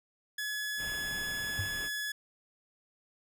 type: tone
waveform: sawtooth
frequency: 1699 Hz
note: G#6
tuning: 39 cents sharp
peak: -30 dBFS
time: 0.38-2.12 s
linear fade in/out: 5 ms
type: low-pass noise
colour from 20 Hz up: pink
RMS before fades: -46 dBFS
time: 0.77-1.9 s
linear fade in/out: 50 ms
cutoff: 3500 Hz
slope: 48 dB/octave
type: tone with exponential decay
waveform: sine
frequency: 98 Hz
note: G2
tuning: in tune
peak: -28 dBFS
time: 1.59-1.77 s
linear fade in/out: 0 ms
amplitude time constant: 37 ms
effects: none